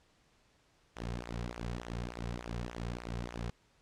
sawtooth tone with flanger, 59 Hz, A#1, 22 cents sharp, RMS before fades -40 dBFS, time 0.96-3.5 s, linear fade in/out 0 ms, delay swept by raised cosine 0.2 to 3.5 ms, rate 3.4 Hz, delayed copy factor -0.8, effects pink hiss -69 dBFS RMS until 3.81 s + low-pass 7000 Hz 12 dB/octave

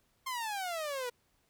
sawtooth exponential sweep, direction down, 1070 to 476.1 Hz, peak -31 dBFS, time 0.26-1.1 s, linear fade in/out 10 ms, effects pink hiss -73 dBFS RMS until 1.49 s

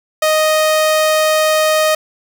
sawtooth tone, 622.3 Hz, D#5, in tune, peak -7 dBFS, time 0.22-1.95 s, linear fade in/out 5 ms, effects none

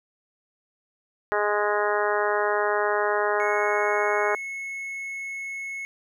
harmonic tone, 207.8 Hz, G#3, 1 cent sharp, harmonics 2 / 3 / 4 / 5 / 6 / 7 / 8 / 9, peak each -26 / -28 / -29 / -30 / -31 / -31 / -32 / -33 dBFS, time 1.32-4.35 s, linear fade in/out 0 ms
triangle tone, 2188 Hz, C#7, 23 cents flat, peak -29 dBFS, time 3.4-5.85 s, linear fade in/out 0 ms
effects none

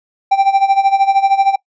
triangle tone with tremolo, 784 Hz, G5, in tune, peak -4 dBFS, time 0.31-1.56 s, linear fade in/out 10 ms, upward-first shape sine, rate 13 Hz, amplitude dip 80%, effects noise-tail reverb RT60 0.1 s tail -23 dB re dry + resampled to 16000 Hz

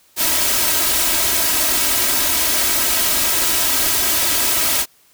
white noise with comb filter, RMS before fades -17 dBFS, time 0.16-4.86 s, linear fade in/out 50 ms, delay 3.1 ms, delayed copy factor +0.7, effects white hiss -54 dBFS RMS until 5.13 s

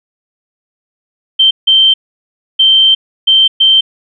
sine tone bursts at uneven times, 3125 Hz, G7, 6 cents flat, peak -4 dBFS, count 5, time 1.39-1.51 / 1.67-1.94 / 2.59-2.95 / 3.27-3.48 / 3.6-3.81 s, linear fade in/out 10 ms, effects none

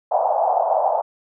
white band-pass noise, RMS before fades -19 dBFS, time 0.11-1.02 s, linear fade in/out 10 ms, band 620 to 830 Hz, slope 48 dB/octave, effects none

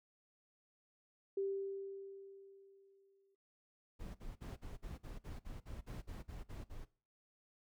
sine tone with exponential decay, 392 Hz, G4, in tune, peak -34 dBFS, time 1.37-3.35 s, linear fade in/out 5 ms, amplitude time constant 430 ms
brown noise bursts, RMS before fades -47 dBFS, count 14, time 3.99-6.854 s, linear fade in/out 20 ms, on 160 ms, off 48 ms
effects noise-tail reverb RT60 0.4 s tail -19 dB re dry

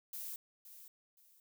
violet noise with echo, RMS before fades -44 dBFS, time 0.13-0.36 s, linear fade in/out 2 ms, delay 520 ms, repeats 2, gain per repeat -11 dB, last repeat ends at 1.4 s, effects none

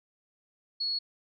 sine tone, 4354 Hz, C#8, 32 cents flat, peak -28 dBFS, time 0.8-0.99 s, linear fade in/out 10 ms, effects none

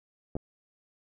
clicks, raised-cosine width 2 ms, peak -21 dBFS, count 2, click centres 0.354 / 0.366 s, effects none

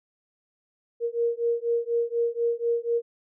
sine beating tone pair, 466.8 / 470.9 Hz, A#4 / A#4, +2 / +18 cents, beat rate 4.1 Hz, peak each -26 dBFS, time 1-3.02 s, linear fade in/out 50 ms, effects none

